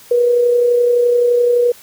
sine tone with amplitude modulation, 483.2 Hz, B4, 38 cents flat, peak -8 dBFS, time 0.11-1.72 s, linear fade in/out 5 ms, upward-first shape sine, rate 31.7 Hz, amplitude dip 35%, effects white hiss -42 dBFS RMS until 1.82 s

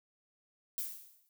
violet noise with exponential decay, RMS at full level -35 dBFS, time 0.78-1.29 s, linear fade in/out 0 ms, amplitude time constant 110 ms, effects none

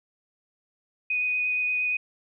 sine tone with vibrato, 2489 Hz, D#7, in tune, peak -23 dBFS, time 1.1-1.97 s, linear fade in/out 5 ms, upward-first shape sine, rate 8.6 Hz, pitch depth 10 cents each way, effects none

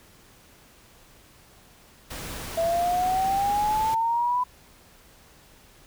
pink noise, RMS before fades -36 dBFS, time 2.1-3.95 s, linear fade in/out 10 ms
sine exponential sweep, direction up, 659.3 to 1002 Hz, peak -21 dBFS, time 2.57-4.44 s, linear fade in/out 10 ms
effects pink hiss -54 dBFS RMS until 5.86 s

